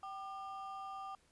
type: ring-modulated tone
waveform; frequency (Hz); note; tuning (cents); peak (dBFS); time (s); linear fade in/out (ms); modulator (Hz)
triangle; 987.8; B5; 0; -38; 0.03-1.15; 2; 213
effects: pink hiss -71 dBFS RMS until 1.31 s + resampled to 24000 Hz